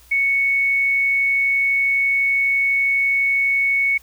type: tone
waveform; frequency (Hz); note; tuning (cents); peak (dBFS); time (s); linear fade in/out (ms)
sine; 2217; C#7; 0; -15; 0.11-3.98; 10
effects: added 60 Hz sine -50 dBFS peak until 4.02 s + white hiss -51 dBFS RMS until 4.02 s